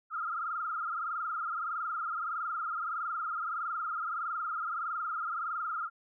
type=tone with frequency modulation; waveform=sine; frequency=1318.5 Hz; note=E6; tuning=in tune; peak=-32 dBFS; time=0.1-5.9 s; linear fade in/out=50 ms; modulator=21.6 Hz; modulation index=4; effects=none